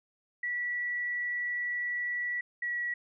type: tone pair in turn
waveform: sine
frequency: 1948 / 1929 Hz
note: B6 / B6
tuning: -24 / -41 cents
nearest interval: unison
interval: 17 cents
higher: first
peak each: -30 / -30 dBFS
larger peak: neither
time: 0.43-2.41 / 2.62-2.94 s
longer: first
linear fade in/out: 5 ms
effects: none